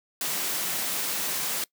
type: high-pass noise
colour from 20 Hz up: white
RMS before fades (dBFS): -29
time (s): 0.21-1.64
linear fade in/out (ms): 2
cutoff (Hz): 130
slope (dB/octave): 96
effects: noise-tail reverb RT60 0.1 s tail -22 dB re dry